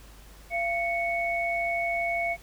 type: tone pair together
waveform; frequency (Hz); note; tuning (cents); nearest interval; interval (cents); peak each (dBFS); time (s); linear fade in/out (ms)
sine; 684.7 / 2217; F5 / C#7; -34 / 0; octave + minor sixth; 2034; -28; 0.5-2.37; 50
effects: added 50 Hz sine -49 dBFS peak until 2.42 s + pink hiss -53 dBFS RMS until 2.42 s